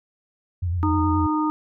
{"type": "tone with vibrato", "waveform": "sine", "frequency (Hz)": 87.31, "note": "F2", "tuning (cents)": 0, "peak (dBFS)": -21, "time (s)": [0.62, 1.27], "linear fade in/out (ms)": 10, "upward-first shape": "square", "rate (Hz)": 9.5, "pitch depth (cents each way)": 63}
{"type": "harmonic tone", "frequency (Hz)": 307.5, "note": "D#4", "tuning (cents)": -20, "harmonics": [1, 3, 4], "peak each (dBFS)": [-21, -26, -27], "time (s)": [0.83, 1.5], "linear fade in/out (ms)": 0}
{"effects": []}